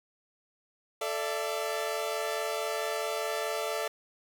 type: chord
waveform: sawtooth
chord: A suspended fourth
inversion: none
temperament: equal with one note detuned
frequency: 440 / 587.3 / 671.9 Hz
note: A4 / D5 / E5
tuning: 0 / 0 / +33 cents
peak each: -31 dBFS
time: 1.01-3.88 s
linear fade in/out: 5 ms
effects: none